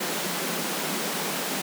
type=high-pass noise; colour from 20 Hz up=pink; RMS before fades=-29 dBFS; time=0-1.62 s; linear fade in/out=10 ms; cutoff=160 Hz; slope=96 dB/octave; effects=none